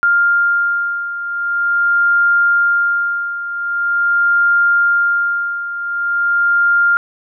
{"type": "beating tone pair", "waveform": "sine", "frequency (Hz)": [1400, 1400.44], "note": ["F6", "F6"], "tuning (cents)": [4, 4], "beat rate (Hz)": 0.44, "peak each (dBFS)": [-13, -18], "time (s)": [0.03, 6.97], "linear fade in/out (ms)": 0, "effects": []}